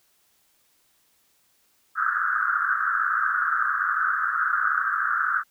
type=band-pass noise; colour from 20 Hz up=white; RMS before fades=-24 dBFS; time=1.95-5.44 s; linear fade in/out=50 ms; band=1200 to 1600 Hz; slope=96 dB/octave; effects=white hiss -65 dBFS RMS until 5.5 s